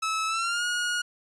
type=tone with pitch glide; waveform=sawtooth; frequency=1300 to 1442.4 Hz; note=E6 to F#6; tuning=-24 to -45 cents; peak=-22 dBFS; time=0.02-1.02 s; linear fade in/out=10 ms; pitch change=+179 cents; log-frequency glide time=0.27-0.64 s; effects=resampled to 22050 Hz